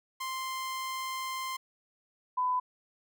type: tone pair in turn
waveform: sawtooth / sine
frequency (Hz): 1046.5 / 1002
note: C6 / B5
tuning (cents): 0 / +25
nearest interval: minor second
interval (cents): 75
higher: first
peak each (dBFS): -30 / -26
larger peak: second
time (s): 0.2-1.57 / 2.37-2.6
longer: first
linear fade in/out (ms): 10
effects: none